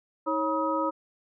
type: tone cluster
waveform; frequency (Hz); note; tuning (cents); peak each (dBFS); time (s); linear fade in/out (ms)
sine; 317.1 / 549 / 963 / 1265; D#4 / C#5 / B5 / D#6; +33 / -17 / -44 / +28; -30; 0.26-0.91; 20
effects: none